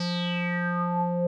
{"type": "tone with low-pass filter sweep", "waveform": "square", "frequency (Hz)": 175.4, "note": "F3", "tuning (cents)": 8, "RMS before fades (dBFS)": -27, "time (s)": [0, 1.27], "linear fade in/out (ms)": 5, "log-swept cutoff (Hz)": [5100, 550], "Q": 7.5, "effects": []}